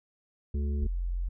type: harmonic tone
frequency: 71.9 Hz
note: D2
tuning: 36 cents flat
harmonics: 1 / 3 / 5 / 6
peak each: -27 / -38 / -44 / -49 dBFS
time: 0.54-0.87 s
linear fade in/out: 5 ms
type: tone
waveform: sine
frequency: 43.91 Hz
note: F1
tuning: 10 cents sharp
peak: -28 dBFS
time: 0.81-1.29 s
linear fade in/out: 10 ms
effects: none